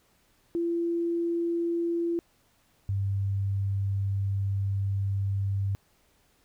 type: tone pair in turn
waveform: sine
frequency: 339.6 / 98.54 Hz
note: F4 / G2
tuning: -48 / +10 cents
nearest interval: octave + major sixth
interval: 2142 cents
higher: first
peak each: -25 dBFS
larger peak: neither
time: 0.55-2.19 / 2.89-5.75 s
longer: second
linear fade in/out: 0 ms
effects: pink hiss -66 dBFS RMS until 6.44 s